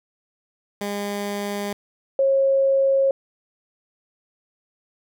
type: tone pair in turn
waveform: 15% pulse / sine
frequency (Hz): 203.3 / 542.7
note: G#3 / C#5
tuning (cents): -37 / -37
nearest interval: octave + perfect fourth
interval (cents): 1700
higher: second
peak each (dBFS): -19 / -15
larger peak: second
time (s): 0.81-1.73 / 2.19-3.11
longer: neither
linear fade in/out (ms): 2
effects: none